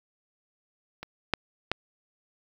clicks, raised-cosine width 0.3 ms, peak -22 / -7 / -9 dBFS, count 3, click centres 1.03 / 1.337 / 1.716 s, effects 8-bit

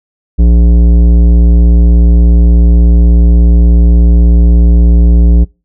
sine tone with tanh clipping, 58.27 Hz, A#1, in tune, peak -4 dBFS, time 0.38-5.45 s, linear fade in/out 20 ms, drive 13 dB, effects noise-tail reverb RT60 0.3 s tail -26 dB re dry

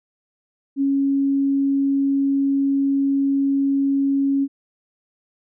sine tone, 276 Hz, C#4, 7 cents flat, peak -16 dBFS, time 0.76-4.48 s, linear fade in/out 50 ms, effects none

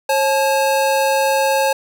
square tone pair together, 541.6 / 862 Hz, C#5 / A5, -40 / -36 cents, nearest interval minor sixth, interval 804 cents, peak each -17 / -18 dBFS, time 0.09-1.73 s, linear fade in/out 5 ms, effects none

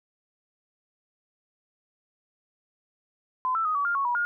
sine tone with pitch steps, 1021 / 1327 / 1249 / 1140 / 1402 / 1107 / 967 / 1423 Hz, C6 / E6 / D#6 / C#6 / F6 / C#6 / B5 / F6, -43 / +11 / +6 / +48 / +6 / -3 / -37 / +32 cents, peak -23 dBFS, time 3.45-4.25 s, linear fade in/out 0 ms, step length 100 ms, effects none

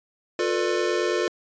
square chord, B half-diminished seventh, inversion second, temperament just, 355.6 / 444.5 / 493.9 / 592.7 Hz, F4 / A4 / B4 / D5, +31 / +18 / 0 / +16 cents, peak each -26 / -28 / -30 / -31 dBFS, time 0.39-1.28 s, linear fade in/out 2 ms, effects resampled to 16000 Hz

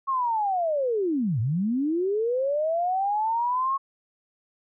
sine linear two-way sweep, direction down then up, 1100 to 103.83 to 1100 Hz, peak -22 dBFS, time 0.07-3.78 s, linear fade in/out 20 ms, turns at 1.4 s, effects none

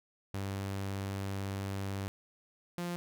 sawtooth tone pair in turn, 98 / 174.62 Hz, G2 / F3, 0 / 0 cents, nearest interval minor seventh, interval 1000 cents, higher second, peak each -31 / -31 dBFS, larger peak neither, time 0.34-2.08 / 2.78-2.96 s, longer first, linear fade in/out 0 ms, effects none

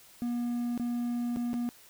triangle tone with dropouts, 240 Hz, B3, 49 cents flat, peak -27 dBFS, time 0.22-1.69 s, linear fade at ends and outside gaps 0 ms, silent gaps 0.777-0.797 / 1.361-1.37 / 1.532-1.54 s, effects white hiss -56 dBFS RMS until 1.89 s

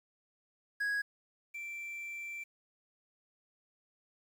triangle tone pair in turn, 1658 / 2345 Hz, G#6 / D7, -3 / -3 cents, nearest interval tritone, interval 600 cents, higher second, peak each -29 / -38 dBFS, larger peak first, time 0.8-1.02 / 1.54-2.44 s, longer second, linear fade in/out 10 ms, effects 10-bit

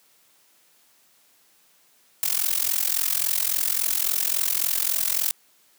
blue noise with amplitude modulation, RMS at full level -20 dBFS, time 2.23-5.31 s, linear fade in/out 0 ms, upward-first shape sine, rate 43.6 Hz, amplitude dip 90%, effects white hiss -60 dBFS RMS until 5.78 s + high-pass 150 Hz 12 dB/octave

